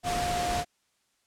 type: tone in noise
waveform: sine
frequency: 709 Hz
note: F5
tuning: 26 cents sharp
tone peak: -28 dBFS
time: 0.03-0.65 s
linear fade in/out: 50 ms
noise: pink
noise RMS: -32 dBFS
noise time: 0.03-0.65 s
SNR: +1 dB
effects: white hiss -72 dBFS RMS until 1.26 s + low-pass 9000 Hz 12 dB/octave